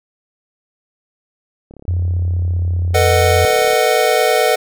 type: click train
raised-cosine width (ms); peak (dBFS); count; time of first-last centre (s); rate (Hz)
2; -24; 72; 1.71-3.733; 35.1
type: tone with pitch glide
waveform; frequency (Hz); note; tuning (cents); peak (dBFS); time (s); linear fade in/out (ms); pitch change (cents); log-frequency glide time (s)
sine; 88.2 to 87.59; F2 to F2; +18 to +6; -14; 1.88-3.45; 0; -12; 2.1-2.61
type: chord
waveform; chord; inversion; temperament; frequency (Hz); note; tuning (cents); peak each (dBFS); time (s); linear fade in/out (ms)
square; B dominant seventh; third; just; 444.5 / 493.9 / 617.4 / 740.8; A4 / B4 / D#5 / F#5; +18 / 0 / -14 / +2; -18; 2.94-4.56; 10
effects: none